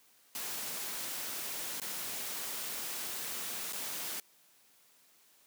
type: noise with dropouts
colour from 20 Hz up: white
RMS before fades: -39 dBFS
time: 0.35-4.2 s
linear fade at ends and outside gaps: 1 ms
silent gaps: 1.8-1.817 / 3.725-3.731 s
effects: white hiss -65 dBFS RMS until 5.46 s + high-pass 150 Hz 12 dB/octave